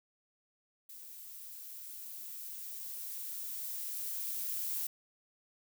violet noise with level ramp, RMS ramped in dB -50 to -36 dBFS, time 0.89-4.87 s, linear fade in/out 5 ms, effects none

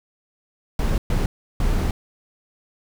brown noise bursts at uneven times, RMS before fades -20 dBFS, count 3, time 0.79-0.98 / 1.1-1.26 / 1.6-1.91 s, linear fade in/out 2 ms, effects none

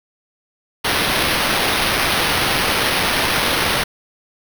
violet noise with sample-and-hold, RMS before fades -18 dBFS, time 0.84-3.84 s, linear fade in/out 10 ms, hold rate 7350 Hz, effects none

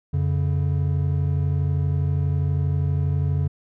triangle tone pair together, 89.2 / 141.6 Hz, F2 / C#3, +37 / +37 cents, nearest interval minor sixth, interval 800 cents, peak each -20 dBFS, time 0.13-3.48 s, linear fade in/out 10 ms, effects none

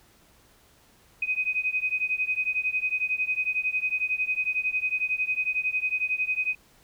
sine beating tone pair, 2504 / 2515 Hz, D#7 / D#7, +10 / +18 cents, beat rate 11 Hz, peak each -27 / -28 dBFS, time 1.22-6.55 s, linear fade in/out 5 ms, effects pink hiss -59 dBFS RMS until 6.83 s

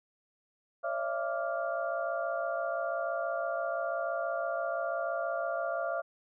sine tone cluster, 551 / 606 / 672 / 1171 / 1400 Hz, C#5 / D#5 / E5 / D6 / F6, -11 / -46 / +33 / -5 / +4 cents, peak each -37 / -40 / -33 / -40 / -39 dBFS, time 0.83-6.02 s, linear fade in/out 20 ms, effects none

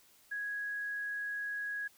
sine tone, 1661.2 Hz, G#6, in tune, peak -35 dBFS, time 0.31-1.88 s, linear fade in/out 10 ms, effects white hiss -64 dBFS RMS until 1.97 s

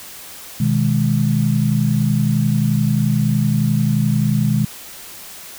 sine chord, G# minor, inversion first, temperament just, 124.59 / 155.74 / 207.7 Hz, B2 / D#3 / G#3, +16 / +2 / 0 cents, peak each -18 dBFS, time 0.6-4.65 s, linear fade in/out 5 ms, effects white hiss -36 dBFS RMS until 5.58 s

